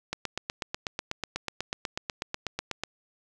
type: click train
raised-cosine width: 0.2 ms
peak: -13 dBFS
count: 23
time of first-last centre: 0.13-2.836 s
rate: 8.13 Hz
effects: none